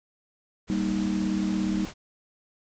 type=low-pass noise; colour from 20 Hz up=pink; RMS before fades=-40 dBFS; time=0.67-1.94 s; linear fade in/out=50 ms; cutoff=7500 Hz; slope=96 dB/octave
type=chord; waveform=sine; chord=Eb major; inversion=first; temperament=equal with one note detuned; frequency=196 / 233.1 / 312.6 Hz; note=G3 / Bb3 / Eb4; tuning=0 / 0 / +8 cents; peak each=-26 / -31 / -29 dBFS; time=0.7-1.85 s; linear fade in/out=0 ms
effects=none